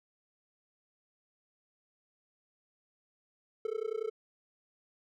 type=tone with amplitude modulation; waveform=triangle; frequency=440 Hz; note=A4; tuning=in tune; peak=-27 dBFS; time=3.65-4.1 s; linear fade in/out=2 ms; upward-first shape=sine; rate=30.5 Hz; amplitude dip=100%; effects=none